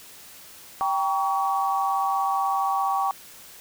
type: chord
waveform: sine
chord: G diminished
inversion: none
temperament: just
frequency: 784 / 940.8 / 1128.9 Hz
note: G5 / Bb5 / Db6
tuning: 0 / +16 / +31 cents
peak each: -24 / -30 / -25 dBFS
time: 0.81-3.11 s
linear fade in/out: 0 ms
effects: white hiss -46 dBFS RMS until 3.6 s